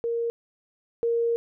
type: tone pair in turn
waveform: sine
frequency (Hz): 466.2 / 466.2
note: A#4 / A#4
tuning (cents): 0 / 0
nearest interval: unison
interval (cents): 0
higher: neither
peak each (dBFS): -24 / -21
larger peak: second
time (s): 0.04-0.3 / 1.03-1.36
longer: second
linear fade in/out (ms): 0
effects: none